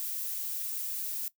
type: noise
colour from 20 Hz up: violet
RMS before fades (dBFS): -35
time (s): 0-1.28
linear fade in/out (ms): 0
effects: noise-tail reverb RT60 0.1 s tail -18 dB re dry